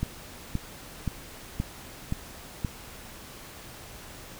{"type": "click train", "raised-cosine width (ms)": 5, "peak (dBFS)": -15, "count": 6, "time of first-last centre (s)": [0.03, 2.648], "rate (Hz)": 1.91, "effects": ["pink hiss -45 dBFS RMS until 4.39 s"]}